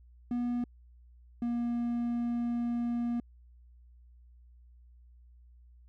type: tone pair in turn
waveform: triangle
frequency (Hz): 242.1 / 237.7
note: B3 / A#3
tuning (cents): -34 / +34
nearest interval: unison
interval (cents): 32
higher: first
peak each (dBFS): -27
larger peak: neither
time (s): 0.31-0.64 / 1.42-3.2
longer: second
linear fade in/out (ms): 2
effects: added 60 Hz sine -54 dBFS peak until 5.88 s